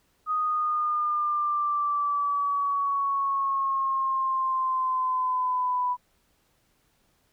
sine exponential sweep, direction down, 1248 to 987.8 Hz, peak -23 dBFS, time 0.26-5.97 s, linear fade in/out 50 ms, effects pink hiss -68 dBFS RMS until 7.32 s

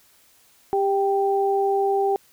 sine tone pair together, 396.3 / 784 Hz, G4 / G5, +19 / 0 cents, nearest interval octave, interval 1181 cents, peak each -20 / -22 dBFS, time 0.73-2.16 s, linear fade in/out 0 ms, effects white hiss -57 dBFS RMS until 2.32 s

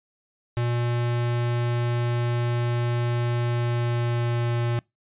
square tone with pitch glide, 119.8 to 118.77 Hz, A#2 to A#2, +48 to +33 cents, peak -23 dBFS, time 0.57-4.79 s, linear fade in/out 0 ms, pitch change -15 cents, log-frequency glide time 3.4-4.62 s, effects noise-tail reverb RT60 0.2 s tail -25 dB re dry + resampled to 8000 Hz

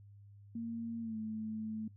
sine tone with pitch glide, 230.2 to 218 Hz, A#3 to A3, -22 to -16 cents, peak -37 dBFS, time 0.55-1.88 s, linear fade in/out 5 ms, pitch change -94 cents, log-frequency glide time 1.01-1.17 s, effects noise-tail reverb RT60 0.1 s tail -17 dB re dry + added 101 Hz sine -54 dBFS peak until 1.96 s

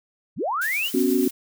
sine linear sweep, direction up, 87.7 to 3117 Hz, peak -22 dBFS, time 0.36-0.91 s, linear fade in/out 50 ms
blue noise with tremolo, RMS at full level -32 dBFS, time 0.61-1.31 s, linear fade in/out 10 ms, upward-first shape sine, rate 8.4 Hz, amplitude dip 30%
sine chord, B suspended second, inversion none, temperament equal with one note detuned, 250.2 / 277.2 / 370 Hz, B3 / C#4 / F#4, +23 / 0 / 0 cents, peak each -22 dBFS, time 0.94-1.28 s, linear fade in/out 5 ms
effects none

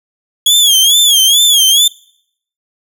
sawtooth tone with vibrato, 3322 Hz, G#7, in tune, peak -3 dBFS, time 0.46-1.88 s, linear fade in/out 5 ms, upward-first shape sine, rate 2.3 Hz, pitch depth 120 cents each way, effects noise-tail reverb RT60 0.7 s tail -25 dB re dry

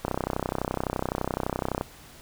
click train, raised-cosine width 1 ms, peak -12 dBFS, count 57, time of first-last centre 0.05-1.811 s, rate 31.8 Hz, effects pink hiss -49 dBFS RMS until 2.21 s

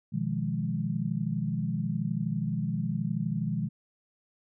sine chord, F half-diminished seventh, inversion second, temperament equal, 123.47 / 155.56 / 174.61 / 207.7 Hz, Cb3 / Eb3 / F3 / Ab3, 0 / 0 / 0 / 0 cents, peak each -34 / -32 / -33 / -33 dBFS, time 0.12-3.69 s, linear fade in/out 20 ms, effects none

